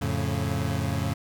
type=chord; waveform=30% pulse; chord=F augmented; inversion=none; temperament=equal with one note detuned; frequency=87.31 / 108.99 / 138.59 Hz; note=F2 / A2 / C#3; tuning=0 / -16 / 0 cents; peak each=-27 dBFS; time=0.01-1.14 s; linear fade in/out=10 ms; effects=none